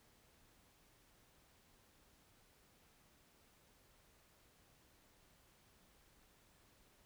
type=silence; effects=pink hiss -70 dBFS RMS until 7.05 s

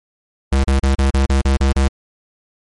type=tone bursts; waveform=square; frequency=67.6 Hz; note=C#2; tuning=43 cents flat; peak=-12 dBFS; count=9; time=0.52-1.88 s; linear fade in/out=5 ms; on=120 ms; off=35 ms; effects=MP3 48 kbps

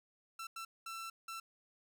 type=tone bursts at uneven times; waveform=sawtooth; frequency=1340 Hz; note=E6; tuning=28 cents sharp; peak=-39 dBFS; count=4; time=0.39-0.47 / 0.56-0.65 / 0.86-1.1 / 1.28-1.4 s; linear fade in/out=5 ms; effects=none

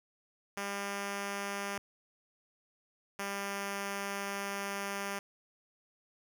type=tone pair in turn; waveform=5% pulse; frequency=200 / 199.08 Hz; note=G3 / G3; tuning=+35 / +27 cents; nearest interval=unison; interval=8 cents; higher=first; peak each=-24 dBFS; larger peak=neither; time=0.57-1.78 / 3.19-5.19 s; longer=second; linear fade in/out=2 ms; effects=none

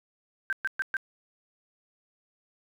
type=tone bursts; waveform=sine; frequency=1568 Hz; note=G6; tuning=in tune; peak=-25 dBFS; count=4; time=0.5-0.968 s; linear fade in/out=0 ms; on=27 ms; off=120 ms; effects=10-bit

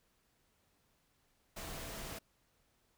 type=tone in noise; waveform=sine; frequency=659.3 Hz; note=E5; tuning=in tune; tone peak=-55 dBFS; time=1.56-2.19 s; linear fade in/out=10 ms; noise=pink; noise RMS=-45 dBFS; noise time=1.56-2.19 s; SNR=-13 dB; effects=pink hiss -75 dBFS RMS until 2.97 s

